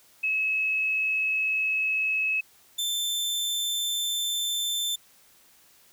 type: tone pair in turn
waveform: sine / sawtooth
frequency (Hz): 2578 / 3547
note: E7 / A7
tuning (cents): -39 / +13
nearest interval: tritone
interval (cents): 552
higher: second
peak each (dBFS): -23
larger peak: neither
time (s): 0.23-2.41 / 2.78-4.96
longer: neither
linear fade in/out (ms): 10
effects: white hiss -58 dBFS RMS until 5.92 s